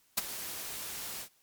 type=noise with ADSR envelope; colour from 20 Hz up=white; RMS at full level=-26 dBFS; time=0.17-1.29 s; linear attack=11 ms; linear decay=20 ms; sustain=-14 dB; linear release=89 ms; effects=white hiss -68 dBFS RMS until 1.42 s + MP3 96 kbps